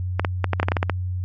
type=clicks; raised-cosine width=0.5 ms; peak=-5 dBFS; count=11; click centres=0.196 / 0.248 / 0.443 / 0.533 / 0.599 / 0.63 / 0.685 / 0.719 / 0.768 / 0.829 / 0.897 s; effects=added 91 Hz sine -23 dBFS peak until 1.24 s + MP3 32 kbps